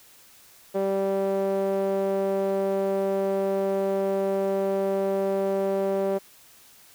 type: tone with band-pass filter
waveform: sawtooth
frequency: 194.9 Hz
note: G3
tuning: 10 cents flat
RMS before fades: -25 dBFS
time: 0.74-6.19 s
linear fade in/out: 20 ms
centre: 500 Hz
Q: 4.1
effects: white hiss -53 dBFS RMS until 6.94 s